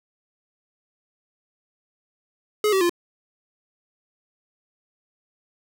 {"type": "tone with pitch steps", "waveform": "square", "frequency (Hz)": [423, 383.4, 347.6], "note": ["G#4", "G4", "F4"], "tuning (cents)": [32, -38, -8], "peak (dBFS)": -18, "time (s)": [2.64, 2.895], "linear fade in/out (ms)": 2, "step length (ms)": 85, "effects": []}